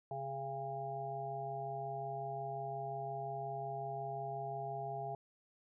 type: harmonic tone with a mistuned harmonic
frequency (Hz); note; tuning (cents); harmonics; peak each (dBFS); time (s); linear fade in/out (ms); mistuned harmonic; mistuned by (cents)
136.9; C#3; -21; 1 / 3 / 5 / 6; -46 / -47 / -42 / -44; 0.11-5.15; 2; 6; -24
effects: none